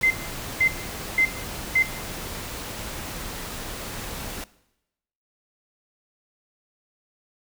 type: noise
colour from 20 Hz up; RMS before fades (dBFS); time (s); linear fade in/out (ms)
pink; -34; 0.01-4.44; 2
type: tone bursts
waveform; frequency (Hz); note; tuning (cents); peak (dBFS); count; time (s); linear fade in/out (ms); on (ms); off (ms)
sine; 2073; C7; -17; -16; 4; 0.03-1.826; 5; 74; 500
effects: noise-tail reverb RT60 0.9 s tail -20 dB re dry